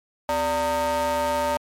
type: ring-modulated tone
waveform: square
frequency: 164.81 Hz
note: E3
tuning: in tune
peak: -19 dBFS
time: 0.29-1.57 s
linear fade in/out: 0 ms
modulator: 750 Hz
effects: MP3 64 kbps